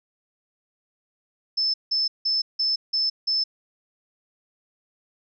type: tone bursts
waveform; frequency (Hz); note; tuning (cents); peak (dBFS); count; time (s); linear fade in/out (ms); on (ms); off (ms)
sine; 5260; E8; -5; -20; 6; 1.57-3.44; 10; 170; 170
effects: none